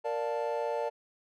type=chord; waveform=triangle; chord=Bb major seventh; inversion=none; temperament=equal with one note detuned; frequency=466.2 / 587.3 / 703.3 / 880 Hz; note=Bb4 / D5 / F5 / A5; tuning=0 / 0 / +12 / 0 cents; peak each=-32 / -32 / -38 / -34 dBFS; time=0.04-0.9 s; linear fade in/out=20 ms; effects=none

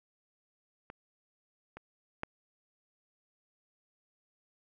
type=clicks; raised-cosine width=0.5 ms; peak=-29 / -30 / -19 dBFS; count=3; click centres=0.901 / 1.77 / 2.234 s; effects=none

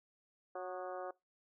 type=harmonic tone with a mistuned harmonic; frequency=183.4 Hz; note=F#3; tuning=15 cents flat; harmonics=2 / 3 / 4 / 5 / 6 / 7 / 8 / 9; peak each=-47 / -44 / -45 / -56 / -53 / -52 / -56 / -64 dBFS; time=0.55-1.11 s; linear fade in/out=5 ms; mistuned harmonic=7; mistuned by=-64 cents; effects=noise-tail reverb RT60 0.2 s tail -22 dB re dry

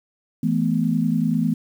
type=chord; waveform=sine; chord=E suspended fourth; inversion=none; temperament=equal with one note detuned; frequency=164.81 / 216.8 / 246.9 Hz; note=E3 / A3 / B3; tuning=0 / -25 / 0 cents; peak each=-22 dBFS; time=0.43-1.54 s; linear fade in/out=5 ms; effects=8-bit

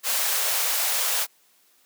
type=high-pass noise; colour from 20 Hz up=white; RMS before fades=-24 dBFS; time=0.03-1.27 s; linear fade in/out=50 ms; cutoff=460 Hz; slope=96 dB/octave; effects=white hiss -61 dBFS RMS until 1.85 s + high-pass 200 Hz 12 dB/octave

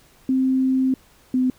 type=tone pair in turn; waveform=sine; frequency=261.6 / 255.5 Hz; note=C4 / C4; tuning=0 / -41 cents; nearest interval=unison; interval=41 cents; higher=first; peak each=-16 dBFS; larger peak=neither; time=0.29-0.94 / 1.34-1.5 s; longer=first; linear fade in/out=2 ms; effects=pink hiss -54 dBFS RMS until 1.58 s

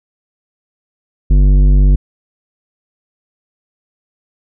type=tone with tanh clipping; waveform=sine; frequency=48.53 Hz; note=G1; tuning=17 cents flat; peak=-7 dBFS; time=1.3-1.96 s; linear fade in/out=10 ms; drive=12 dB; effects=none

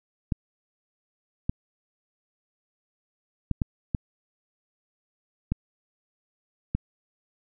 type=clicks; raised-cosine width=5 ms; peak=-12 dBFS; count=7; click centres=0.322 / 1.495 / 3.513 / 3.618 / 3.948 / 5.52 / 6.75 s; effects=none

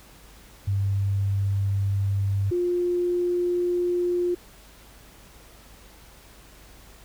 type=tone pair in turn; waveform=sine; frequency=98.9 / 353.4 Hz; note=G2 / F4; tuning=+16 / +21 cents; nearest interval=octave + minor seventh; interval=2205 cents; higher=second; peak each=-21 dBFS; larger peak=neither; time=0.67-2.51 / 2.51-4.35 s; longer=neither; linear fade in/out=10 ms; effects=added 50 Hz sine -52 dBFS peak until 7.04 s + pink hiss -51 dBFS RMS until 7.04 s

